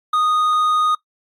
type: tone with hard clipping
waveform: triangle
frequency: 1239 Hz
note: D#6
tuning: 8 cents flat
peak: -16 dBFS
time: 0.13-0.95 s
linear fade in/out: 5 ms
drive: 9 dB
effects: noise-tail reverb RT60 0.1 s tail -18 dB re dry + Opus 48 kbps